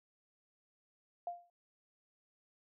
sine tone with exponential decay, 698.5 Hz, F5, in tune, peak -34 dBFS, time 1.27-1.5 s, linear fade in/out 2 ms, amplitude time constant 50 ms, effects none

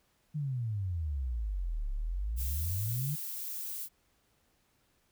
sine exponential two-way sweep, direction down then up, 155.56 to 33.81 to 155.56 Hz, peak -31 dBFS, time 0.34-3.16 s, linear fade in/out 20 ms, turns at 1.91 s
violet noise, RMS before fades -39 dBFS, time 2.36-3.89 s, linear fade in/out 50 ms
effects pink hiss -72 dBFS RMS until 5.11 s

